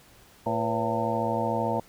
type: harmonic tone with a mistuned harmonic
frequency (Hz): 113.1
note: A2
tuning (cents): +48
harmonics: 1 / 2 / 3 / 4 / 5 / 6 / 7 / 8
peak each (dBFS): -34 / -32 / -36 / -32 / -32 / -32 / -36 / -30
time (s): 0.46-1.8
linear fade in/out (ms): 5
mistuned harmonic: 4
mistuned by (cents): +130
effects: pink hiss -55 dBFS RMS until 1.88 s